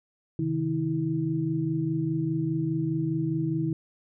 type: tone cluster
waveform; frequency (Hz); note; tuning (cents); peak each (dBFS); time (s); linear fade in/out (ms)
sine; 133 / 157.9 / 323.3; C3 / D#3 / E4; +29 / +26 / -34; -32 / -28 / -28; 0.39-3.73; 2
effects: none